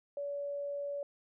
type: tone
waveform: sine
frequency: 570 Hz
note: C#5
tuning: 48 cents sharp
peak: -35 dBFS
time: 0.17-1.03 s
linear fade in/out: 2 ms
effects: none